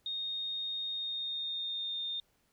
sine tone with pitch glide, 3700 to 3641 Hz, A#7 to A#7, -14 to -41 cents, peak -34 dBFS, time 0.06-2.2 s, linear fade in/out 2 ms, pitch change -27 cents, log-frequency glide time 0.93-2 s, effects pink hiss -73 dBFS RMS until 2.52 s

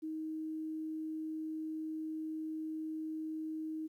sine tone, 314.7 Hz, D#4, 20 cents sharp, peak -37 dBFS, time 0.02-3.88 s, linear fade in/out 20 ms, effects 12-bit

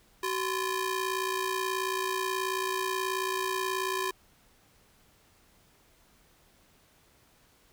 sawtooth ring-modulated tone, 698.5 Hz, F5, in tune, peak -22 dBFS, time 0.23-4.11 s, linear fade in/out 5 ms, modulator 320 Hz, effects pink hiss -63 dBFS RMS until 7.72 s

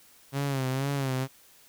sawtooth tone with vibrato, 135.3 Hz, C#3, 42 cents flat, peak -23 dBFS, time 0.32-1.28 s, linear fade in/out 50 ms, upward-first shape sine, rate 2.1 Hz, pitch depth 77 cents each way, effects white hiss -57 dBFS RMS until 1.68 s

